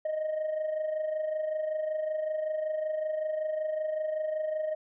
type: tone with amplitude modulation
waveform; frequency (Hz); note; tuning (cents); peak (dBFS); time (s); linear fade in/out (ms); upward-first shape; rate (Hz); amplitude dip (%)
sine; 621; D#5; -3; -24; 0.05-4.75; 5; sine; 25.3; 60
effects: tanh soft clip ceiling -26 dBFS